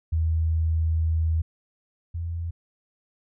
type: tone pair in turn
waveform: sine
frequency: 80.7 / 84.22 Hz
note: E2 / E2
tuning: -36 / +38 cents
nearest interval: minor second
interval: 74 cents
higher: second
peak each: -20 / -27 dBFS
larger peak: first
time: 0.12-1.42 / 2.14-2.51 s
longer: first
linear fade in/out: 10 ms
effects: none